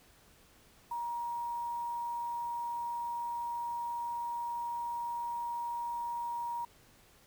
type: tone with quantisation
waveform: sine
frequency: 947 Hz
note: A#5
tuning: 27 cents sharp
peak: -34 dBFS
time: 0.91-6.65 s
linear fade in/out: 5 ms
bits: 9
effects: pink hiss -62 dBFS RMS until 7.26 s